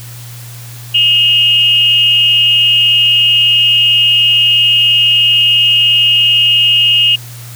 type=tone with frequency modulation; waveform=sine; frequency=2853 Hz; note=F7; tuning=36 cents sharp; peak=-6 dBFS; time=0.94-7.16 s; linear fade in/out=10 ms; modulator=283 Hz; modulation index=0.44; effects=added 119 Hz sine -28 dBFS peak until 7.55 s + white hiss -34 dBFS RMS until 7.55 s